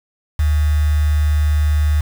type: tone with quantisation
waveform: sine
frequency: 75 Hz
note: D2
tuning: 37 cents sharp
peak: -12 dBFS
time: 0.39-2.01 s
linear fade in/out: 5 ms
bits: 5
effects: none